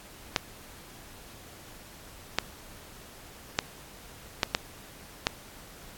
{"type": "clicks", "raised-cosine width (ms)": 0.2, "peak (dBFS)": -5, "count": 6, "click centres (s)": [0.362, 2.386, 3.589, 4.432, 4.549, 5.269], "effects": ["pink hiss -49 dBFS RMS until 5.97 s", "AAC 64 kbps"]}